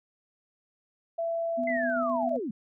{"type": "tone", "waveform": "sine", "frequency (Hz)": 668, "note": "E5", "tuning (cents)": 23, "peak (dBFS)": -27, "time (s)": [1.18, 2.37], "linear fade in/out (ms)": 10}
{"type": "tone with tremolo", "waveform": "sine", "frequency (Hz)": 248.4, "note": "B3", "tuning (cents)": 10, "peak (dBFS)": -30, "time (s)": [1.57, 2.4], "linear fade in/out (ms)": 20, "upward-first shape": "square", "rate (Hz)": 7.6, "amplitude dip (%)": 30}
{"type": "linear sweep", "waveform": "sine", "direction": "down", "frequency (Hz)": [2083, 188], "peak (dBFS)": -30, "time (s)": [1.67, 2.51], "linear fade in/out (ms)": 5}
{"effects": []}